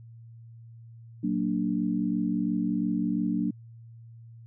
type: chord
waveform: sine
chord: Gb augmented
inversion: none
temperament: equal with one note detuned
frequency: 185 / 230.8 / 293.7 Hz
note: Gb3 / Bb3 / D4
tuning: 0 / -17 / 0 cents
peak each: -29 dBFS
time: 1.23-3.51 s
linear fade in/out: 10 ms
effects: added 115 Hz sine -45 dBFS peak until 4.46 s